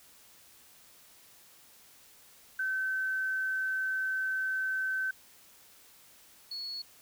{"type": "tone pair in turn", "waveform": "sine", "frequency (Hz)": [1535, 4371], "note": ["G6", "C#8"], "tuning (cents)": [-37, -25], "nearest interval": "octave + tritone", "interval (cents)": 1812, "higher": "second", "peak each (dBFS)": [-29, -36], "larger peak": "first", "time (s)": [[2.59, 5.11], [6.51, 6.82]], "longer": "first", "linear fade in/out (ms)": 5, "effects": ["white hiss -58 dBFS RMS until 7.01 s"]}